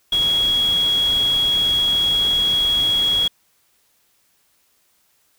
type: tone in noise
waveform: sine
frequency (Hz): 3322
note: G#7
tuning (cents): 0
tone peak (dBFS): -15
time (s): 0.12-3.28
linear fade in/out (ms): 5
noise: pink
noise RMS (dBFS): -32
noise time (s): 0.12-3.28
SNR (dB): +14
effects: white hiss -62 dBFS RMS until 5.38 s